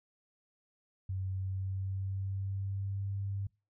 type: tone with pitch glide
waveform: sine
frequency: 94.7 to 98.84 Hz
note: F#2 to G2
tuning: +41 to +15 cents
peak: -33 dBFS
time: 1.09-3.47 s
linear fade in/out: 5 ms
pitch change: +74 cents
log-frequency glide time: 1.29-3.13 s
effects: noise-tail reverb RT60 0.3 s tail -25 dB re dry